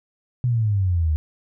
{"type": "exponential sweep", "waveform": "sine", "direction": "down", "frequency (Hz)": [126.5, 74.8], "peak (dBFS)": -17, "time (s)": [0.44, 1.16], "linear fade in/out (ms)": 0, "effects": []}